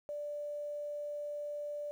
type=tone with quantisation; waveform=sine; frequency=587.3 Hz; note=D5; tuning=in tune; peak=-37 dBFS; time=0.09-1.91 s; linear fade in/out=0 ms; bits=11; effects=none